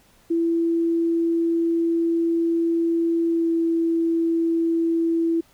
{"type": "tone with pitch glide", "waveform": "sine", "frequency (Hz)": [334, 331.5], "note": ["E4", "E4"], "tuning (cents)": [23, 10], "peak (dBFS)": -18, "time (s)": [0.3, 5.41], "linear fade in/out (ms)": 10, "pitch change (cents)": -13, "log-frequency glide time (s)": [3.27, 3.49], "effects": ["pink hiss -57 dBFS RMS until 5.53 s"]}